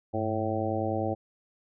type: harmonic tone with a mistuned harmonic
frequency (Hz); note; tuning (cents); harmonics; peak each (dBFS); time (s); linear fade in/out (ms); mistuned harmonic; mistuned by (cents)
110; A2; 0; 1 / 2 / 3 / 4 / 5 / 6 / 7; -33 / -36 / -33 / -37 / -33 / -36 / -34; 0.13-1.15; 20; 1; -140
effects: none